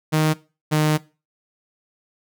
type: tone pair in turn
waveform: sawtooth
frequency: 155.56 / 153.33 Hz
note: D#3 / D#3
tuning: 0 / -25 cents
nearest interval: unison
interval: 25 cents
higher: first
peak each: -12 dBFS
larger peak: neither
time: 0.12-0.34 / 0.71-0.98 s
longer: second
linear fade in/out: 20 ms
effects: noise-tail reverb RT60 0.3 s tail -19 dB re dry